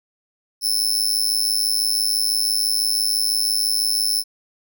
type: tone with amplitude modulation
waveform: sawtooth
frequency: 5274 Hz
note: E8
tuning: in tune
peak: -11 dBFS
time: 0.61-4.24 s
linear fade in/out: 50 ms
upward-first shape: sine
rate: 106 Hz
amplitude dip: 100%
effects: none